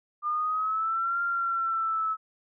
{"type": "exponential two-way sweep", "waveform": "sine", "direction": "up then down", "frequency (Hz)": [1200, 1392, 1296], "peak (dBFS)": -25, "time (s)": [0.22, 2.17], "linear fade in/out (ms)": 50, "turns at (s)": 1.22, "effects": []}